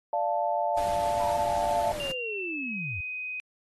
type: chord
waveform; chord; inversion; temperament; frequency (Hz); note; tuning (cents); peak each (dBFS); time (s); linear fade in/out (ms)
sine; D minor; none; equal with one note detuned; 587.3 / 694 / 880; D5 / F5 / A5; 0 / -11 / 0; -30 / -28 / -29; 0.13-1.92; 2
type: noise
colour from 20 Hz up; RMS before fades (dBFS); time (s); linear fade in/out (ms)
pink; -40; 0.77-2.12; 5
type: linear sweep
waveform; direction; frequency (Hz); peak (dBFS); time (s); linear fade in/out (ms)
sine; down; 987.8 to 74.7; -34; 1.2-3.01; 5
type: tone with pitch glide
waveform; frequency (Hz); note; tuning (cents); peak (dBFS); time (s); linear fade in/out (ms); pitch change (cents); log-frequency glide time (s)
sine; 2797 to 2506; F7 to D#7; +2 to +12; -32; 2-3.4; 0; -190; 2.13-2.84
effects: AAC 32 kbps